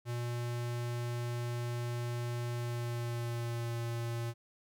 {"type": "tone with pitch glide", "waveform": "square", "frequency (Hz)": [120, 117.26], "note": ["B2", "A#2"], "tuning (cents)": [-49, 11], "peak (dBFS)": -35, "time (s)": [0.05, 4.34], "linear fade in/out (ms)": 50, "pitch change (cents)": -40, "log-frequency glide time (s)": [2.55, 3.78], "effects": []}